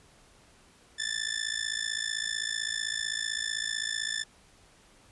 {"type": "tone with amplitude modulation", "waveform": "15% pulse", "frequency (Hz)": 1760, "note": "A6", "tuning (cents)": 0, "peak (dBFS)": -20, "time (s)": [0.98, 4.24], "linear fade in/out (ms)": 20, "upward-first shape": "sine", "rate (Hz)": 55.7, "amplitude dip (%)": 90, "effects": ["pink hiss -59 dBFS RMS until 5.11 s", "resampled to 24000 Hz"]}